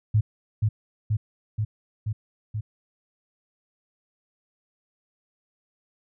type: tone with echo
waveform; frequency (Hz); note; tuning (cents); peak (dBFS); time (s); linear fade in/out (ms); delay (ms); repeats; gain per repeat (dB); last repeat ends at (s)
sine; 107.3; A2; -43; -16; 0.14-0.21; 10; 480; 5; -2; 2.61
effects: none